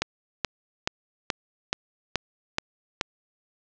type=click train; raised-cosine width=0.2 ms; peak=-6 dBFS; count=8; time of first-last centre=0.02-3.011 s; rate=2.34 Hz; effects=low-pass 7000 Hz 12 dB/octave